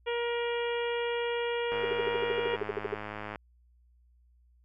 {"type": "harmonic tone", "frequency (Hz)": 473.6, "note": "A#4", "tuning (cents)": 27, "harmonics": [1, 2, 3, 4, 5, 6, 7], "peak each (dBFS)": [-30, -38, -42, -41, -41, -42, -45], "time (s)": [0.06, 2.57], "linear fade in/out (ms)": 20}
{"type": "click train", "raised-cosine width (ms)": 0.5, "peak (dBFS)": -23, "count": 173, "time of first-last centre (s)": [1.72, 3.358], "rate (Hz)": 105}
{"type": "tone bursts", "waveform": "sine", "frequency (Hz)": 412.9, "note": "G#4", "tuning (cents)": -10, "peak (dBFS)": -27, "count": 15, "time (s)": [1.83, 2.944], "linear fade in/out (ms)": 5, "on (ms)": 22, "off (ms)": 56}
{"effects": ["added 60 Hz sine -60 dBFS peak until 4.64 s"]}